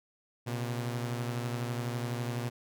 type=beating tone pair; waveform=sawtooth; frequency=119.5 / 131.5 Hz; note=A#2 / C3; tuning=+43 / +9 cents; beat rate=12 Hz; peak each=-29 / -36 dBFS; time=0.46-2.5 s; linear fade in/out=20 ms; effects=none